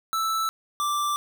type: tone pair in turn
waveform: square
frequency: 1318.5 / 1174.6 Hz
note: E6 / D6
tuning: 0 / 0 cents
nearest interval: major second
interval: 200 cents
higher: first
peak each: -24 dBFS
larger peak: neither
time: 0.13-0.49 / 0.8-1.16 s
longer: neither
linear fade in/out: 0 ms
effects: none